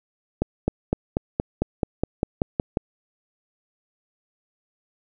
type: accelerating click train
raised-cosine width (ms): 2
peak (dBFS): -7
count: 12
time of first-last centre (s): 0.42-2.771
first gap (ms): 260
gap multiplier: 0.96
effects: none